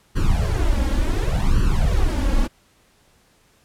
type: noise with flanger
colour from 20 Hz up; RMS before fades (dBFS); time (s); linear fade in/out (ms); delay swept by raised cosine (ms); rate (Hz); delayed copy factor
brown; -18; 0.15-2.48; 20; 0.67 to 3.67; 0.69; +0.85
effects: pink hiss -58 dBFS RMS until 3.64 s + low-pass 12000 Hz 12 dB/octave